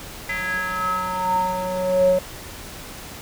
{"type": "tone with band-pass filter sweep", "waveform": "square", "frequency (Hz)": 184.1, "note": "F#3", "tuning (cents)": -8, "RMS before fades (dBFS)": -22, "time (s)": [0.29, 2.19], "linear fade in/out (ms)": 5, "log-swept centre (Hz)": [2000, 500], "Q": 7.7, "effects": ["pink hiss -37 dBFS RMS until 3.21 s"]}